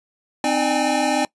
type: tone cluster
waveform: square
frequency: 258.8 / 305.5 / 600 / 798 / 835 Hz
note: C4 / D#4 / D5 / G5 / G#5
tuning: -19 / -32 / +37 / +31 / +9 cents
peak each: -25 dBFS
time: 0.44-1.25 s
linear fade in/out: 2 ms
effects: noise-tail reverb RT60 0.1 s tail -22 dB re dry + resampled to 24000 Hz